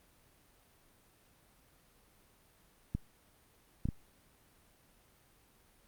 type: clicks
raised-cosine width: 5 ms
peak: -21 dBFS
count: 3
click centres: 2.95 / 3.855 / 3.888 s
effects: pink hiss -66 dBFS RMS until 5.87 s + Opus 32 kbps